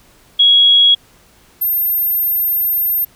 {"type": "tone pair in turn", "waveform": "sine", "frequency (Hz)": [3322, 13192], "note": ["G#7", "G#9"], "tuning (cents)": [0, -13], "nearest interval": "2 octaves", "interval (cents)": 2387, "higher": "second", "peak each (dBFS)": [-6, -13], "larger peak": "first", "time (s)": [[0.39, 0.95], [1.61, 3.05]], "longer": "second", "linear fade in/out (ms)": 10, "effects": ["pink hiss -49 dBFS RMS until 3.15 s"]}